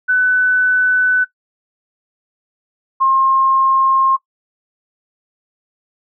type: tone pair in turn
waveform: sine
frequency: 1500 / 1066.8 Hz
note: F#6 / C6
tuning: +23 / +33 cents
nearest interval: tritone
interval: 590 cents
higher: first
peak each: -10 dBFS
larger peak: neither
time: 0.08-1.25 / 3-4.17 s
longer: neither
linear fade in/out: 20 ms
effects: noise-tail reverb RT60 0.1 s tail -19 dB re dry